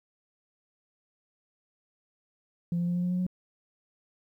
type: tone with pitch steps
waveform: sine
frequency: 172 / 173.7 / 175.41 / 177.14 / 178.89 / 180.66 / 182.44 Hz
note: F3 / F3 / F3 / F3 / F3 / F#3 / F#3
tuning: -26 / -9 / +8 / +25 / +42 / -41 / -24 cents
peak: -24 dBFS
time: 2.72-3.266 s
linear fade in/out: 2 ms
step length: 78 ms
effects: tanh soft clip ceiling -23 dBFS + 11-bit